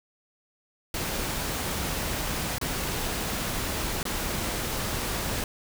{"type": "noise with dropouts", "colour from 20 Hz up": "pink", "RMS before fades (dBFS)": -30, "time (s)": [0.94, 5.44], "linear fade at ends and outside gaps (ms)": 2, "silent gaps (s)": [[2.584, 2.613], [4.03, 4.053]], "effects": []}